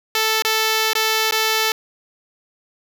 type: tone with dropouts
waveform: 5% pulse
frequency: 440 Hz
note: A4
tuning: in tune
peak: -5 dBFS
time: 0.15-1.72 s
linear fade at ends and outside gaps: 2 ms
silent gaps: 0.422-0.448 / 0.933-0.952 / 1.311-1.322 s
effects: none